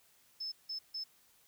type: tone bursts at uneven times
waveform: sine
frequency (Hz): 5240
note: E8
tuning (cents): -11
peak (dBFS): -37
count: 3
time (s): 0.4-0.52 / 0.69-0.79 / 0.94-1.04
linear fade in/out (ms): 10
effects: white hiss -67 dBFS RMS until 1.47 s